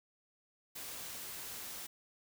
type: noise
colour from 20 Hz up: white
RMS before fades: -45 dBFS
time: 0.75-1.87 s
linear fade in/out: 10 ms
effects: none